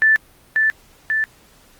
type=tone with echo; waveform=sine; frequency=1760 Hz; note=A6; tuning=in tune; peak=-10 dBFS; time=0.02-0.16 s; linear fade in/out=0 ms; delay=540 ms; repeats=2; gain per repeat=-3 dB; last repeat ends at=1.24 s; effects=pink hiss -51 dBFS RMS until 1.79 s + Opus 32 kbps